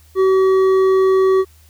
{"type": "tone with hard clipping", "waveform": "sine", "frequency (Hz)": 380, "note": "F#4", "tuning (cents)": 46, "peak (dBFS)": -12, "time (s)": [0.15, 1.45], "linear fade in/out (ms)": 50, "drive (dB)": 7, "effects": ["added 78 Hz sine -46 dBFS peak until 1.69 s", "white hiss -53 dBFS RMS until 1.69 s"]}